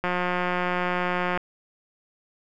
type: click train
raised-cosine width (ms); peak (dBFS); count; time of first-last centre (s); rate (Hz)
0.5; -11; 240; 0.04-1.375; 179
effects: none